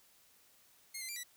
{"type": "tone with pitch steps", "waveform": "10% pulse", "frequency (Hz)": [2140, 2062, 2362, 1960], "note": ["C7", "C7", "D7", "B6"], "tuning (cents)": [38, -26, 9, -14], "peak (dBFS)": -32, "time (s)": [0.94, 1.236], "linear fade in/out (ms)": 10, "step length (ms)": 74, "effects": ["white hiss -66 dBFS RMS until 1.36 s"]}